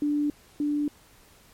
sine tone pair in turn, 293.7 / 293.7 Hz, D4 / D4, 0 / 0 cents, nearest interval unison, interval 0 cents, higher neither, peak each -22 / -23 dBFS, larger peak first, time 0.02-0.3 / 0.6-0.88 s, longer neither, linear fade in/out 2 ms, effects pink hiss -56 dBFS RMS until 1.53 s + MP3 64 kbps

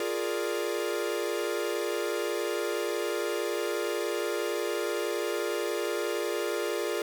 45% pulse chord, Bb dominant seventh, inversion second, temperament equal, 349.2 / 415.3 / 466.2 / 587.3 Hz, F4 / Ab4 / Bb4 / D5, 0 / 0 / 0 / 0 cents, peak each -34 / -33 / -34 / -36 dBFS, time 0-7.02 s, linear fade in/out 2 ms, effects none

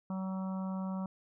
harmonic tone, 189.2 Hz, F#3, 39 cents sharp, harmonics 1 / 3 / 4 / 5 / 6 / 7, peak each -34 / -47 / -51 / -48 / -51 / -53 dBFS, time 0.1-1.06 s, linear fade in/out 2 ms, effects none

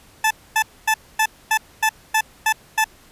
20% pulse tone bursts, 874 Hz, A5, 12 cents flat, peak -10 dBFS, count 9, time 0.24-2.843 s, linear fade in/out 5 ms, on 67 ms, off 250 ms, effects pink hiss -50 dBFS RMS until 3.11 s + resampled to 32000 Hz

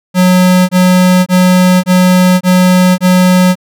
square tone bursts, 182.6 Hz, F#3, 23 cents flat, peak -5 dBFS, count 6, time 0.14-3.555 s, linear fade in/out 50 ms, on 550 ms, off 23 ms, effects none

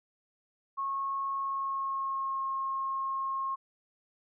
sine tone with pitch glide, 1093 to 1076.7 Hz, C#6 to C6, -25 to +49 cents, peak -30 dBFS, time 0.77-3.56 s, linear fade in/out 20 ms, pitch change -26 cents, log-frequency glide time 1.37-2.45 s, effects none

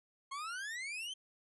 40% pulse exponential sweep, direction up, 1067 to 3167 Hz, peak -39 dBFS, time 0.31-1.14 s, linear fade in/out 10 ms, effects resampled to 24000 Hz

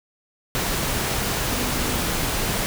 sine tone in noise, 246.9 Hz, B3, in tune, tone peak -31 dBFS, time 1.52-1.94 s, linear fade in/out 0 ms, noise pink, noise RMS -24 dBFS, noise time 0.55-2.66 s, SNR -10 dB, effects none

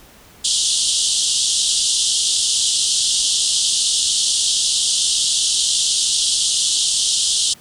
pink band-pass noise, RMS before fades -18 dBFS, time 0.44-7.54 s, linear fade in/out 10 ms, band 3000 to 9700 Hz, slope 96 dB/octave, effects pink hiss -46 dBFS RMS until 7.6 s

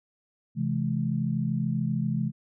sine tone cluster, 132.7 / 165.8 / 213.3 Hz, C3 / E3 / G#3, +25 / +10 / +46 cents, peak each -29 dBFS, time 0.55-2.32 s, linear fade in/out 50 ms, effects none

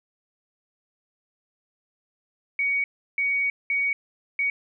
sine tone bursts at uneven times, 2245 Hz, C#7, 21 cents sharp, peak -21 dBFS, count 4, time 2.59-2.84 / 3.18-3.5 / 3.7-3.93 / 4.39-4.5 s, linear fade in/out 2 ms, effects none

